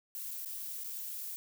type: noise with dropouts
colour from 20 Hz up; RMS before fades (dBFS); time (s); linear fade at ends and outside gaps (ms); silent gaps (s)
violet; -41; 0.15-1.36; 0; 0.308-0.312 / 0.448-0.458 / 0.837-0.843
effects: none